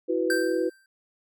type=chord; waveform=sine; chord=E suspended second; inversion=none; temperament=just; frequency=329.6 / 370.8 / 494.4 Hz; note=E4 / F#4 / B4; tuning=0 / +4 / +2 cents; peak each=-27 dBFS; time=0.08-0.7 s; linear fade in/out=20 ms
type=tone with exponential decay; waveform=square; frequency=1568 Hz; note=G6; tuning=in tune; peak=-23 dBFS; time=0.3-0.86 s; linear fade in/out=2 ms; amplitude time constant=120 ms
effects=none